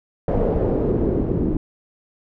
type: noise with low-pass filter sweep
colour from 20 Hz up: pink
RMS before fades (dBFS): -20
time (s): 0.28-1.57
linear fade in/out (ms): 2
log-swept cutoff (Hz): 550 to 310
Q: 2.2
effects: none